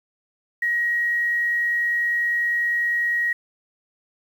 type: tone with quantisation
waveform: sine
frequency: 1895 Hz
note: A#6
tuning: 28 cents sharp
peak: -19 dBFS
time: 0.62-3.33 s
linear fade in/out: 5 ms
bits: 8
effects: none